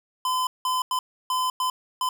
square tone bursts at uneven times, 1019 Hz, C6, 46 cents flat, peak -23 dBFS, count 6, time 0.25-0.47 / 0.65-0.82 / 0.91-0.99 / 1.3-1.5 / 1.6-1.7 / 2.01-2.09 s, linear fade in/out 2 ms, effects none

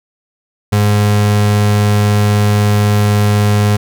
35% pulse tone, 103.83 Hz, G#2, in tune, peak -7 dBFS, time 0.72-3.77 s, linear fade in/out 10 ms, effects none

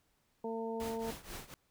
harmonic tone, 226.3 Hz, A3, 49 cents sharp, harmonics 1 / 2 / 3 / 4, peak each -41 / -38 / -46 / -44 dBFS, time 0.44-1.11 s, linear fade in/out 5 ms
pink noise with tremolo, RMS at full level -43 dBFS, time 0.8-1.54 s, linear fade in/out 0 ms, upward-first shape triangle, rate 4.1 Hz, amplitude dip 90%
effects pink hiss -75 dBFS RMS until 1.7 s

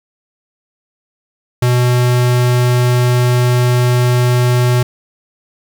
square tone, 123.47 Hz, B2, in tune, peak -10 dBFS, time 1.62-4.83 s, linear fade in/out 5 ms, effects 8-bit

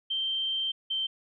sine tone pair in turn, 3136 / 3120 Hz, G7 / G7, 0 / -9 cents, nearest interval unison, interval 9 cents, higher first, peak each -27 dBFS, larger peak neither, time 0.1-0.72 / 0.9-1.07 s, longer first, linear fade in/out 10 ms, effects none

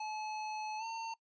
square tone with pitch glide, 859 to 906.9 Hz, A5 to A#5, -42 to -48 cents, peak -39 dBFS, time 0-1.14 s, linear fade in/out 5 ms, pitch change +94 cents, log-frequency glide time 0.78-0.84 s, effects noise-tail reverb RT60 0.1 s tail -21 dB re dry + resampled to 16000 Hz

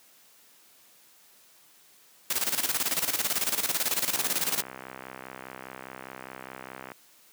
white noise with tremolo, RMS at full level -26 dBFS, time 2.3-4.62 s, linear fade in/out 5 ms, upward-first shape square, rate 18 Hz, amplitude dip 70%
click train, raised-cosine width 0.5 ms, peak -24 dBFS, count 180, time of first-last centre 4.16-6.918 s, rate 64.9 Hz
effects white hiss -58 dBFS RMS until 7.32 s + high-pass 150 Hz 12 dB/octave

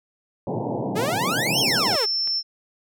pink band-pass noise, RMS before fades -27 dBFS, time 0.47-1.96 s, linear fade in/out 2 ms, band 110 to 940 Hz, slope 96 dB/octave
sawtooth exponential two-way sweep, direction up then down, 394.7 to 3322 to 394.7 Hz, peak -19 dBFS, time 0.95-2.06 s, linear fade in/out 20 ms, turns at 1.6 s
click train, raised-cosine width 0.3 ms, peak -24 dBFS, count 4, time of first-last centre 1.06-2.275 s, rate 2.47 Hz
sine tone, 5360 Hz, E8, 28 cents sharp, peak -21 dBFS, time 1.52-2.43 s, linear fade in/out 50 ms
effects none

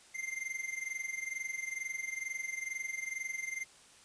square tone with amplitude modulation, 2093 Hz, C7, in tune, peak -34 dBFS, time 0.14-3.65 s, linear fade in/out 20 ms, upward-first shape sine, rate 22.2 Hz, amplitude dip 80%, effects white hiss -59 dBFS RMS until 4.04 s + resampled to 22050 Hz

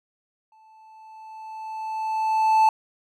triangle tone with exponential growth, 877 Hz, A5, 6 cents flat, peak -11 dBFS, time 0.52-2.69 s, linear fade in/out 2 ms, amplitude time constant 470 ms, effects none

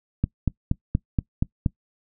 click train, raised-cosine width 5 ms, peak -8 dBFS, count 7, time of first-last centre 0.24-1.662 s, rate 4.22 Hz, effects noise-tail reverb RT60 0.1 s tail -22 dB re dry

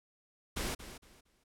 pink noise with echo, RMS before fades -36 dBFS, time 0.56-0.75 s, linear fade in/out 10 ms, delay 230 ms, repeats 3, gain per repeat -12 dB, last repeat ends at 1.44 s, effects low-pass 12000 Hz 12 dB/octave

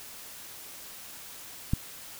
click, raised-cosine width 5 ms, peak -12 dBFS, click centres 1.735 s, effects white hiss -45 dBFS RMS until 2.19 s

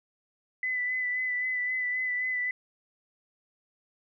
sine tone with vibrato, 2001 Hz, B6, 22 cents sharp, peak -27 dBFS, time 0.63-2.51 s, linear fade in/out 2 ms, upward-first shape sine, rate 3.8 Hz, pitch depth 23 cents each way, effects none

